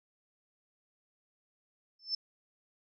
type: tone with exponential growth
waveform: sine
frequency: 5290 Hz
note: E8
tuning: 5 cents sharp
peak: -27 dBFS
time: 1.99-2.15 s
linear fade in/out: 5 ms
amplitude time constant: 34 ms
effects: none